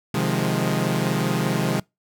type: chord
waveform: sawtooth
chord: F minor seventh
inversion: second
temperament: equal with one note detuned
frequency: 130.81 / 155.56 / 176.03 / 207.7 Hz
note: C3 / Eb3 / F3 / Ab3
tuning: 0 / 0 / +14 / 0 cents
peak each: -22 dBFS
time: 0.14-1.8 s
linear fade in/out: 5 ms
effects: noise-tail reverb RT60 0.2 s tail -25 dB re dry